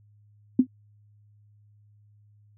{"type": "tone with exponential decay", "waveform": "sine", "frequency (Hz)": 255.3, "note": "C4", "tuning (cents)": -42, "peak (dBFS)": -10, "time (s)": [0.59, 0.67], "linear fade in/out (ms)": 5, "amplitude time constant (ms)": 16, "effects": ["added 104 Hz sine -55 dBFS peak until 2.57 s"]}